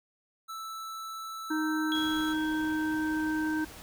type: tone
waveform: square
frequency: 1318.5 Hz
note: E6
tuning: in tune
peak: -38 dBFS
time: 0.48-2.34 s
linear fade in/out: 20 ms
type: harmonic tone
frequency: 311.1 Hz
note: D#4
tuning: in tune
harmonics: 1 / 3 / 5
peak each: -28 / -39 / -35 dBFS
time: 1.5-3.65 s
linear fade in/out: 10 ms
type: tone with exponential decay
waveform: sine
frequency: 3322 Hz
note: G#7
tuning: in tune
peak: -30 dBFS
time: 1.92-3.49 s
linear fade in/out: 0 ms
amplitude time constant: 340 ms
type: noise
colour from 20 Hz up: pink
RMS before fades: -47 dBFS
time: 1.95-3.82 s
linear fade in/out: 0 ms
effects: none